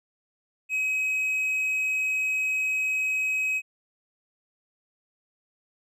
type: tone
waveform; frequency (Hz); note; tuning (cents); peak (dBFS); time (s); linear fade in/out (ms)
triangle; 2541; D#7; +36; -22; 0.69-3.62; 50
effects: resampled to 32000 Hz